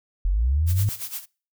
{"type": "linear sweep", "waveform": "sine", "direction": "up", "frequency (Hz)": [40.76, 106.3], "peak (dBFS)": -18, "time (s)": [0.25, 0.89], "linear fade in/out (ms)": 0}
{"type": "noise with tremolo", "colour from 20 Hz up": "blue", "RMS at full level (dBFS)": -30, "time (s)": [0.66, 1.26], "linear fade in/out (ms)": 50, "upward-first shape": "sine", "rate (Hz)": 8.6, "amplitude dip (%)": 80}
{"effects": ["noise-tail reverb RT60 0.4 s tail -26 dB re dry"]}